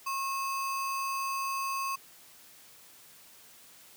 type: tone with sample-and-hold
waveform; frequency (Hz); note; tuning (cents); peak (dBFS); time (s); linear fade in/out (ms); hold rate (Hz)
sine; 1084; C#6; -39; -30; 0.06-1.96; 10; 3675
effects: white hiss -55 dBFS RMS until 3.96 s + high-pass 80 Hz 12 dB/octave